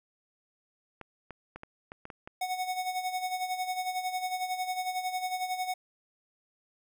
clicks, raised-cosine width 0.5 ms, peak -27 dBFS, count 8, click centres 1.013 / 1.307 / 1.56 / 1.634 / 1.919 / 2.054 / 2.102 / 2.275 s
square tone with tremolo, 738 Hz, F#5, 5 cents flat, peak -29 dBFS, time 2.41-5.74 s, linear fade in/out 5 ms, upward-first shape sine, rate 11 Hz, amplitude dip 65%
effects none

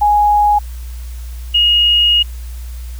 sine tone pair in turn, 830.6 / 2871 Hz, G#5 / F7, 0 / +47 cents, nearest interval octave + major sixth, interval 2147 cents, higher second, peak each -8 dBFS, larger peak neither, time 0.01-0.59 / 1.54-2.23 s, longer second, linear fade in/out 10 ms, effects added 60 Hz sine -24 dBFS peak until 2.99 s + white hiss -42 dBFS RMS until 2.99 s

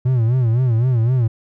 triangle tone with vibrato, 120.8 Hz, B2, 38 cents flat, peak -11 dBFS, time 0.05-1.28 s, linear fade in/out 10 ms, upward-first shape sine, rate 3.9 Hz, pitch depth 140 cents each way, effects none

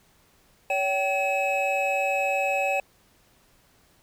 triangle tone cluster, 565 / 771 / 2574 Hz, C#5 / G5 / E7, +33 / -29 / -42 cents, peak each -25 dBFS, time 0.7-2.8 s, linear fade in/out 2 ms, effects pink hiss -61 dBFS RMS until 4.02 s

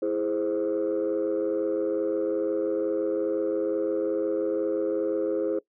sine chord, E augmented, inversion none, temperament equal, 329.6 / 415.3 / 523.3 Hz, E4 / G#4 / B#4, 0 / 0 / 0 cents, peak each -27 dBFS, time 0.02-5.59 s, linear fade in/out 5 ms, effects noise-tail reverb RT60 0.1 s tail -21 dB re dry + tanh soft clip ceiling -19 dBFS

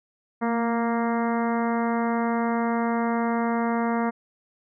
harmonic tone with a mistuned harmonic, 233.1 Hz, A#3, in tune, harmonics 1 / 2 / 3 / 4 / 5 / 6 / 7 / 8 / 9, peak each -24 / -30 / -30 / -31 / -34 / -37 / -41 / -40 / -42 dBFS, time 0.41-4.11 s, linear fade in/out 20 ms, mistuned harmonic 1, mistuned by -25 cents, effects none

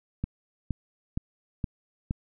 click train, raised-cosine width 5 ms, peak -16 dBFS, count 5, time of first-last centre 0.24-2.109 s, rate 2.14 Hz, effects none

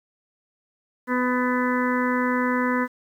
harmonic tone, 250 Hz, B3, 21 cents sharp, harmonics 1 / 2 / 4 / 5 / 6 / 7 / 8, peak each -23 / -28 / -27 / -33 / -32 / -30 / -33 dBFS, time 1.07-2.88 s, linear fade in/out 50 ms, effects 9-bit

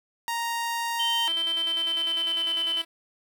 sawtooth tone, 932.3 Hz, A#5, in tune, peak -23 dBFS, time 0.28-1.28 s, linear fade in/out 0 ms
sine tone with pitch glide, 3100 to 3047 Hz, G7 to G7, -20 to -50 cents, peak -24 dBFS, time 0.99-2.82 s, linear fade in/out 10 ms, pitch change -30 cents, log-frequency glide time 1.48-2.58 s
5% pulse tone with tremolo, 330 Hz, E4, 2 cents sharp, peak -24 dBFS, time 1.27-2.85 s, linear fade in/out 10 ms, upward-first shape square, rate 10 Hz, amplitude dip 60%
effects none

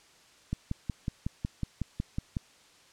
click train, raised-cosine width 5 ms, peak -18 dBFS, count 11, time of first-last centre 0.53-2.368 s, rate 5.44 Hz, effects white hiss -59 dBFS RMS until 2.92 s + low-pass 7000 Hz 12 dB/octave

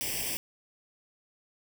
white noise with comb filter, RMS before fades -33 dBFS, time 0.01-0.37 s, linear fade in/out 0 ms, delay 0.37 ms, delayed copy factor +1, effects none

